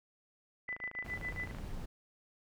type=tone with tremolo; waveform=sine; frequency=1997 Hz; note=B6; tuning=19 cents sharp; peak=-35 dBFS; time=0.68-1.51 s; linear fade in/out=5 ms; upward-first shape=sine; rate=7.2 Hz; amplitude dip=100%
type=click train; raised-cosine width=0.5 ms; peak=-32 dBFS; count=25; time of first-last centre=0.69-1.586 s; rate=26.8 Hz
type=noise; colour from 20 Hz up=brown; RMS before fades=-43 dBFS; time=1.04-1.86 s; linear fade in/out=10 ms
effects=none